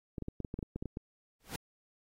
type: clicks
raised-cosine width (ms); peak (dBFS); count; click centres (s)
3; -25; 12; 0.182 / 0.223 / 0.284 / 0.403 / 0.448 / 0.541 / 0.59 / 0.628 / 0.76 / 0.825 / 0.857 / 0.971
type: noise with exponential growth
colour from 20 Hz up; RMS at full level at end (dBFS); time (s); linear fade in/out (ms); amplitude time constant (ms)
pink; -36; 1.4-1.56; 5; 34
effects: AAC 48 kbps